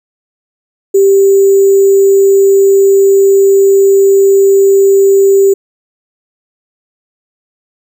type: tone with sample-and-hold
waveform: sine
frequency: 392 Hz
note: G4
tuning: in tune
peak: -3 dBFS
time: 0.94-5.54 s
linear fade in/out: 10 ms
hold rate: 7350 Hz
effects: none